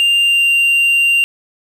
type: tone with pitch glide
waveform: triangle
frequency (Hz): 2794 to 2776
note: F7 to F7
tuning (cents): 0 to -11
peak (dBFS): -8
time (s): 0-1.24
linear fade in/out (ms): 0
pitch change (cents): -11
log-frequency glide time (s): 0.18-0.53
effects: 7-bit